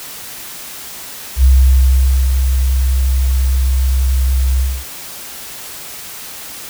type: tone with ADSR envelope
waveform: sine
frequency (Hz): 65.1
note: C2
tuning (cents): -8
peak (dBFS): -4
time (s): 1.36-4.85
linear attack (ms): 76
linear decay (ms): 860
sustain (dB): -6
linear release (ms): 250
effects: white hiss -30 dBFS RMS until 6.69 s